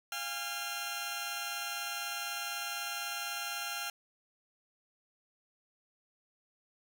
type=tone cluster; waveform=15% pulse; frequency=700 / 816 / 1380 / 3132 Hz; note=F5 / G#5 / F6 / G7; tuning=+4 / -31 / -21 / -2 cents; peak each=-39 / -36 / -32 / -37 dBFS; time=0.12-3.9 s; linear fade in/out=2 ms; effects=none